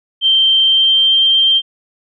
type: tone with pitch glide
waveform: sine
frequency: 3136 to 3156 Hz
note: G7 to G7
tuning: 0 to +11 cents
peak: -8 dBFS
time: 0.21-1.62 s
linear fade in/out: 50 ms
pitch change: +11 cents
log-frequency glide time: 0.62-1.18 s
effects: none